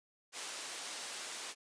white band-pass noise, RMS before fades -44 dBFS, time 0.32-1.55 s, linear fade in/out 50 ms, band 350 to 8500 Hz, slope 12 dB/octave, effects resampled to 22050 Hz

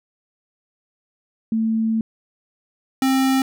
sine / square tone pair in turn, 222.9 / 265.1 Hz, A3 / C4, +23 / +23 cents, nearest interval minor third, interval 300 cents, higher second, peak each -17 / -16 dBFS, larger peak second, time 1.52-2.01 / 3.02-3.42 s, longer first, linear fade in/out 2 ms, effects none

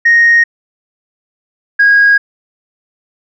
sine tone pair in turn, 1864.7 / 1641.2 Hz, A#6 / G#6, 0 / -21 cents, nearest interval major second, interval 221 cents, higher first, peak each -3 dBFS, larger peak neither, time 0.05-0.44 / 1.79-2.18 s, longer neither, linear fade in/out 10 ms, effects tanh soft clip ceiling -1 dBFS

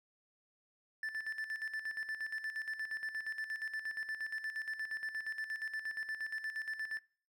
triangle tone with tremolo, 1760 Hz, A6, in tune, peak -34 dBFS, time 1.03-6.99 s, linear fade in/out 2 ms, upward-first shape square, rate 8.5 Hz, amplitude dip 65%, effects noise-tail reverb RT60 0.5 s tail -24 dB re dry

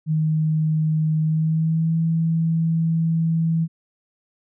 sine tone with pitch glide, 156.4 to 163.51 Hz, D#3 to E3, +9 to -14 cents, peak -17 dBFS, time 0.06-3.68 s, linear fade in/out 50 ms, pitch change +77 cents, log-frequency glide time 1.21-1.97 s, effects none

